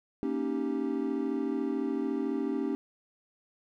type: chord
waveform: triangle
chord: Eb dominant seventh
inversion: second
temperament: equal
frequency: 233.1 / 277.2 / 311.1 / 392 Hz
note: Bb3 / Db4 / Eb4 / G4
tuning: 0 / 0 / 0 / 0 cents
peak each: -34 / -30 / -33 / -33 dBFS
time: 0.23-2.75 s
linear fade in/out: 0 ms
effects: none